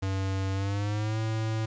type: tone with pitch glide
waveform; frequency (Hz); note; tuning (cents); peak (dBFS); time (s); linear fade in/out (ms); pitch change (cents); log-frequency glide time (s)
square; 96.2 to 110.5; G2 to A2; -32 to +8; -28; 0.02-1.66; 10; +240; 0.53-1.19
effects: resampled to 16000 Hz + 9-bit